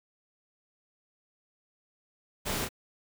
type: noise with echo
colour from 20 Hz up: pink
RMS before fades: -33 dBFS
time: 2.45-2.66 s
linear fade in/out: 20 ms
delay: 31 ms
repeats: 1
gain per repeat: -4 dB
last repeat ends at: 2.691 s
effects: none